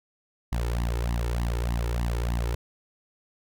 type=tone with flanger; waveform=sawtooth; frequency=58.6 Hz; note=A#1; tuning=10 cents sharp; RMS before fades=-27 dBFS; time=0.52-2.55 s; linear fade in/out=5 ms; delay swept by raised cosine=1 to 2.3 ms; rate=3.3 Hz; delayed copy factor=+0.95; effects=none